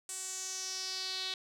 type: tone with band-pass filter sweep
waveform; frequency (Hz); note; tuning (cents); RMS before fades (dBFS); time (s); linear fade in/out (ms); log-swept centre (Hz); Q
sawtooth; 376.3; F#4; +29; -39; 0.09-1.34; 2; 8200 to 3800; 4.3
effects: none